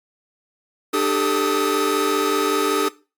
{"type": "tone cluster", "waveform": "45% pulse", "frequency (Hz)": [298.2, 394.3, 439.6, 1264], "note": ["D4", "G4", "A4", "D#6"], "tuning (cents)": [27, 10, -2, 27], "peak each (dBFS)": -23, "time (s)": [0.93, 2.89], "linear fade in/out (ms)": 10, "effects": ["noise-tail reverb RT60 0.3 s tail -18 dB re dry", "MP3 96 kbps"]}